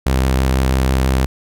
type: tone with vibrato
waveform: sawtooth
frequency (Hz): 65.41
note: C2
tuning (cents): 0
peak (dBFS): -9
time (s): 0.06-1.26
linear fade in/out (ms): 5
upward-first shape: square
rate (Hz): 6.1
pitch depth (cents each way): 14
effects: none